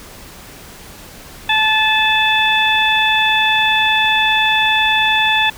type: harmonic tone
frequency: 870 Hz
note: A5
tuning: 20 cents flat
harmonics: 1 / 2 / 3 / 4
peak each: -17 / -17 / -17 / -17 dBFS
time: 1.49-5.5 s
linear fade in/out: 5 ms
effects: pink hiss -37 dBFS RMS until 5.57 s